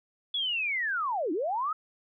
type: linear two-way sweep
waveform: sine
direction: down then up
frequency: 3437 to 287.8 to 1308 Hz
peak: -27 dBFS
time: 0.34-1.73 s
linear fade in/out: 5 ms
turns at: 1.32 s
effects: none